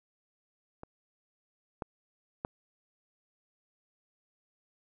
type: clicks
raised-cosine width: 1 ms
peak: -29 / -21 / -19 dBFS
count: 3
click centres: 0.834 / 1.822 / 2.449 s
effects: none